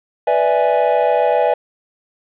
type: chord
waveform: triangle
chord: E dominant seventh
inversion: second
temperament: equal with one note detuned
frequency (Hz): 493.9 / 587.3 / 654.7 / 830.6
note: B4 / D5 / E5 / G#5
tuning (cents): 0 / 0 / -12 / 0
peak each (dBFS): -16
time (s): 0.27-1.54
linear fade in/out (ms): 5
effects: resampled to 8000 Hz + 7-bit